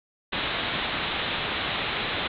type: low-pass noise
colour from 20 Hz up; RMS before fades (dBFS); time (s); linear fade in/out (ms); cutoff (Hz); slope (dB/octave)
white; -29; 0.32-2.28; 10; 3900; 96
effects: none